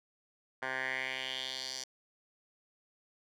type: tone with band-pass filter sweep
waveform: 10% pulse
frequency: 130.81 Hz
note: C3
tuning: in tune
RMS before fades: -38 dBFS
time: 0.62-1.84 s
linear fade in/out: 5 ms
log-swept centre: 1400 to 5500 Hz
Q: 3.4
effects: none